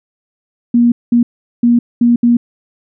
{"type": "tone bursts at uneven times", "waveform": "sine", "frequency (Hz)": 238.1, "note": "A#3", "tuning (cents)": 37, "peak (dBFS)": -6, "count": 5, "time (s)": [[0.74, 0.92], [1.12, 1.23], [1.63, 1.79], [2.01, 2.16], [2.23, 2.37]], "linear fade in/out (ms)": 5, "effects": []}